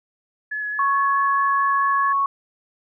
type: tone with vibrato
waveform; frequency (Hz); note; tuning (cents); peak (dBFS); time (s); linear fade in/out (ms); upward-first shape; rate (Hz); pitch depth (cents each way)
sine; 1699; G#6; +39; -24; 0.51-2.13; 10; square; 4.6; 10
type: tone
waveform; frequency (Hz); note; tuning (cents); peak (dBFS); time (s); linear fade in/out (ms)
sine; 1107; C#6; -3; -17; 0.79-2.26; 2
effects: none